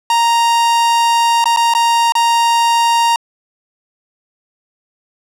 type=tone with dropouts; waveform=45% pulse; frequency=932.3 Hz; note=A#5; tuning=in tune; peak=-10 dBFS; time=0.1-3.16 s; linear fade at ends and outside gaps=2 ms; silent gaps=1.442-1.456 / 1.563-1.571 / 1.738-1.749 / 2.122-2.152 s; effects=low-pass 10000 Hz 12 dB/octave